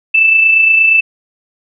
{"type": "tone with amplitude modulation", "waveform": "sine", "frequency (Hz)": 2642, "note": "E7", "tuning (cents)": 3, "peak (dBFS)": -4, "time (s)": [0.14, 1.01], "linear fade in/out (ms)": 10, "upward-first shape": "sine", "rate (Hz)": 28.5, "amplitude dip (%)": 40, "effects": []}